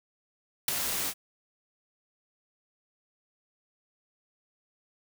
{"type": "noise with ADSR envelope", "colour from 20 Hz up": "white", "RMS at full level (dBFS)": -21, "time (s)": [0.68, 1.14], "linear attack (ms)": 5, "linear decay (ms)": 6, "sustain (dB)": -10, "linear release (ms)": 58, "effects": []}